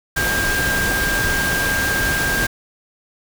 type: tone in noise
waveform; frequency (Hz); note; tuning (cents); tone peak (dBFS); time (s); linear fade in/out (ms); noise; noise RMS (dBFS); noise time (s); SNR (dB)
sine; 1598; G6; +33; -19; 0.16-2.47; 10; pink; -22; 0.16-2.47; 0
effects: none